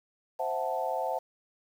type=chord; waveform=sine; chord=F# half-diminished seventh; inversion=second; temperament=equal; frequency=523.3 / 659.3 / 740 / 880 Hz; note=C5 / E5 / F#5 / A5; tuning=0 / 0 / 0 / 0 cents; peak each=-34 dBFS; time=0.39-1.19 s; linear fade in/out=10 ms; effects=9-bit